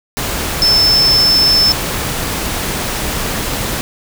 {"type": "tone in noise", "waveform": "sine", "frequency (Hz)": 5274, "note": "E8", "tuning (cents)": 0, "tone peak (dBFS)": -8, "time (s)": [0.62, 1.72], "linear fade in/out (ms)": 0, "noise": "pink", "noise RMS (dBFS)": -19, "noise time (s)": [0.17, 3.81], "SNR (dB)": 8, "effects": []}